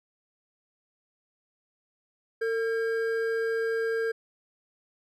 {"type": "tone pair together", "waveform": "triangle", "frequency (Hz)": [452.4, 1612], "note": ["A4", "G6"], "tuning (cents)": [48, 48], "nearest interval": "octave + minor seventh", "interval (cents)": 2200, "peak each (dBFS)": [-24, -32], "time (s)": [2.41, 4.12], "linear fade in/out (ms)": 10, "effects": []}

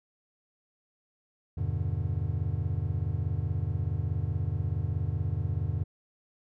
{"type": "chord", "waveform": "triangle", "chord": "E minor seventh", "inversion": "none", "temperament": "just", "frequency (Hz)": [82.41, 98.89, 123.61, 148.33], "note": ["E2", "G2", "B2", "D3"], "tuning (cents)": [0, 16, 2, 18], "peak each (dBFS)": [-31, -29, -33, -33], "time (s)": [1.57, 5.84], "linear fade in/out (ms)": 10, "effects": []}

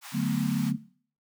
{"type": "high-pass noise", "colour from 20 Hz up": "pink", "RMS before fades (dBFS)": -43, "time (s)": [0.01, 0.73], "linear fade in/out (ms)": 50, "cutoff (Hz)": 780, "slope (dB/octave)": 48}
{"type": "chord", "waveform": "sine", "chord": "B minor seventh", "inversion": "first", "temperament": "equal", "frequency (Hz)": [146.83, 185, 220, 246.9], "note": ["D3", "F#3", "A3", "B3"], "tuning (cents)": [0, 0, 0, 0], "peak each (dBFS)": -30, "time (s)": [0.12, 0.78], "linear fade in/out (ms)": 50}
{"effects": ["noise-tail reverb RT60 0.5 s tail -19 dB re dry"]}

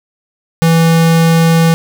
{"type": "tone", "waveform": "square", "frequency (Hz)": 164.81, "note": "E3", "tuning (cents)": 0, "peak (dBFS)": -7, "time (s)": [0.62, 1.74], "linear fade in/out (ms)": 0, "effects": []}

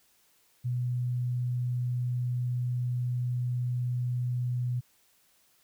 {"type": "tone", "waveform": "sine", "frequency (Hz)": 123.47, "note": "B2", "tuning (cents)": 0, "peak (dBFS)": -27, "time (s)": [0.64, 4.81], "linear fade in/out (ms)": 20, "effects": ["white hiss -66 dBFS RMS until 5.63 s"]}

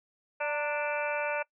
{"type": "harmonic tone with a mistuned harmonic", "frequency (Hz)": 293.7, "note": "D4", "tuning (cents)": 0, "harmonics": [2, 3, 4, 5, 6, 7, 8, 9], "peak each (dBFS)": [-32, -35, -43, -36, -44, -47, -38, -40], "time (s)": [0.4, 1.43], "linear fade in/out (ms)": 10, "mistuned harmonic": 3, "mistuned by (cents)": 45, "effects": ["noise-tail reverb RT60 0.1 s tail -23 dB re dry"]}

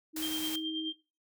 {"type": "tone with pitch glide", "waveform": "sine", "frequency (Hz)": [314.3, 317], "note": ["D#4", "D#4"], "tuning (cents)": [18, 32], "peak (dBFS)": -35, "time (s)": [0.13, 0.93], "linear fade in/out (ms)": 50, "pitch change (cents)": 14, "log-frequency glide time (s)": [0.5, 0.58]}
{"type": "noise", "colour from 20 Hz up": "white", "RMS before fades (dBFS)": -39, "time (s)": [0.16, 0.56], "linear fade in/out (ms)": 5}
{"type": "tone with tremolo", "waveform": "sine", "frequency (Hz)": 3175, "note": "G7", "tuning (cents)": 21, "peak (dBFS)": -32, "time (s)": [0.22, 0.93], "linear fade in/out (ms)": 10, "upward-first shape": "sine", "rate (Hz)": 9.4, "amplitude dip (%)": 60}
{"effects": ["noise-tail reverb RT60 0.3 s tail -17 dB re dry"]}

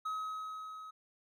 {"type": "tone with level ramp", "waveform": "triangle", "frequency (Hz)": 1274, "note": "D#6", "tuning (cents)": 41, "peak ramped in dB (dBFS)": [-32, -44], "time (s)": [0.05, 0.91], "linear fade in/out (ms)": 10, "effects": []}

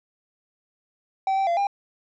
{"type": "tone with pitch steps", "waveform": "triangle", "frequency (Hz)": [771, 777, 685, 801], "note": ["G5", "G5", "F5", "G5"], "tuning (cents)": [-29, -16, -34, 37], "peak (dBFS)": -18, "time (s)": [1.27, 1.67], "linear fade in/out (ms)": 2, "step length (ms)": 100, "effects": ["resampled to 16000 Hz"]}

